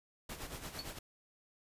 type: noise with tremolo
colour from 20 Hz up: pink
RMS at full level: -43 dBFS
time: 0.29-0.99 s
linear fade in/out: 5 ms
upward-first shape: sine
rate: 8.8 Hz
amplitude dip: 65%
type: tone with exponential decay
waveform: triangle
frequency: 4434 Hz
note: C#8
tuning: in tune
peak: -35 dBFS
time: 0.79-0.88 s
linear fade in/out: 1 ms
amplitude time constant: 18 ms
effects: resampled to 32000 Hz